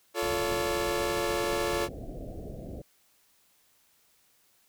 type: chord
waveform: sawtooth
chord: F augmented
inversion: none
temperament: equal with one note detuned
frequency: 349.2 / 440 / 565.7 Hz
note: F4 / A4 / C#5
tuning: 0 / 0 / +35 cents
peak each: -28 dBFS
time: 0.14-1.89 s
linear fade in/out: 50 ms
type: low-pass noise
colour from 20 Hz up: pink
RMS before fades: -40 dBFS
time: 0.22-2.82 s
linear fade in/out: 5 ms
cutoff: 710 Hz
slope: 96 dB/octave
effects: white hiss -66 dBFS RMS until 4.68 s